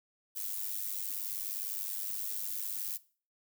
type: noise with amplitude modulation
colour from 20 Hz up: violet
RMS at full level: -34 dBFS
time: 0.35-2.98 s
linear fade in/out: 20 ms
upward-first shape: sine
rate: 99.4 Hz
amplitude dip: 75%
effects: noise-tail reverb RT60 0.4 s tail -19 dB re dry